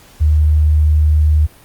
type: tone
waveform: sine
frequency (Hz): 76.3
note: D#2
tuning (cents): -33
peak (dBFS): -8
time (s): 0.2-1.47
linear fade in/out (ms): 20
effects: pink hiss -44 dBFS RMS until 1.64 s + Opus 48 kbps